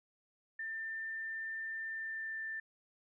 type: tone with pitch glide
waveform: sine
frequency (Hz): 1791 to 1779.7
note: A6 to A6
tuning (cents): +30 to +19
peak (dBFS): -38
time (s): 0.59-2.6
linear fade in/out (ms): 5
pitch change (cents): -11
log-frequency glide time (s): 1.9-2.41
effects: none